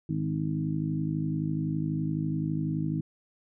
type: harmonic tone with a mistuned harmonic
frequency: 51.91 Hz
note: G#1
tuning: in tune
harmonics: 2 / 3 / 4 / 5 / 6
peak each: -39 / -29 / -37 / -35 / -34 dBFS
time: 0.09-3.01 s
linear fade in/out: 5 ms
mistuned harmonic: 6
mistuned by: +16 cents
effects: none